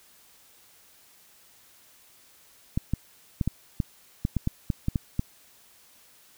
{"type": "clicks", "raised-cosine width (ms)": 5, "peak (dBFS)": -12, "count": 12, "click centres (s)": [2.775, 2.936, 3.412, 3.476, 3.802, 4.251, 4.367, 4.474, 4.702, 4.884, 4.958, 5.194], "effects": ["white hiss -57 dBFS RMS until 6.37 s"]}